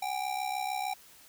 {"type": "ring-modulated tone", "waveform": "square", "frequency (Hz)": 784, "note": "G5", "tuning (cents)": 0, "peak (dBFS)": -29, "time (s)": [0.02, 0.94], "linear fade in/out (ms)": 5, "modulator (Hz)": 33.3, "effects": ["white hiss -56 dBFS RMS until 1.28 s"]}